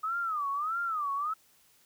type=tone with vibrato; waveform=sine; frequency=1244.5 Hz; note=D#6; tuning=in tune; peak=-29 dBFS; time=0.03-1.34 s; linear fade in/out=10 ms; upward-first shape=sine; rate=1.6 Hz; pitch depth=200 cents each way; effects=white hiss -64 dBFS RMS until 1.85 s